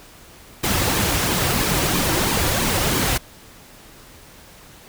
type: noise with flanger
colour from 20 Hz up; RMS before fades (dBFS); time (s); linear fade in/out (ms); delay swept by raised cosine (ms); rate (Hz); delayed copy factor
pink; -20; 0.63-3.18; 10; 1.4 to 4.8; 3; -0.55
effects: pink hiss -45 dBFS RMS until 4.88 s